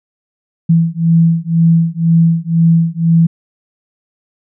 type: beating tone pair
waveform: sine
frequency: 164.81 / 166.81 Hz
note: E3 / E3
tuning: 0 / +21 cents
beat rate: 2 Hz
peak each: -11 dBFS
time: 0.69-3.27 s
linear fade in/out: 10 ms
effects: none